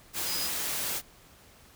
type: tone in noise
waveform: sine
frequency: 4978 Hz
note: D#8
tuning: in tune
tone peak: -34 dBFS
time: 0.25-0.51 s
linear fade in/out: 50 ms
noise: white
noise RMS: -32 dBFS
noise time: 0.13-1.02 s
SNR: -5 dB
effects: pink hiss -56 dBFS RMS until 1.75 s